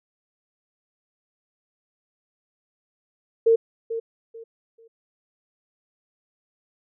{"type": "tone with echo", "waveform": "sine", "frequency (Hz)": 455.5, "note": "A#4", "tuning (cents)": -40, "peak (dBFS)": -13, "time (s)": [3.46, 3.56], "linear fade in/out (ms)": 10, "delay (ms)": 440, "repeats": 3, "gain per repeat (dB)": -12, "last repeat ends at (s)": 4.88, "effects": []}